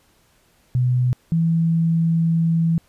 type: tone pair in turn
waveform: sine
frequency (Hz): 125.2 / 165.06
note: B2 / E3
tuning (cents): +24 / +3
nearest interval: perfect fourth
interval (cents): 479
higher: second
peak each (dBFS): -15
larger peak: neither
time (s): 0.75-1.13 / 1.32-2.78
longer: second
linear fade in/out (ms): 0
effects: pink hiss -59 dBFS RMS until 2.88 s + resampled to 32000 Hz